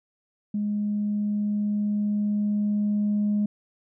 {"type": "tone with level ramp", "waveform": "sine", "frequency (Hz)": 207.7, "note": "G#3", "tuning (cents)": 0, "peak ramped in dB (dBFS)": [-23, -19], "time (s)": [0.54, 3.46], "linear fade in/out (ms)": 5, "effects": ["tanh soft clip ceiling -18 dBFS"]}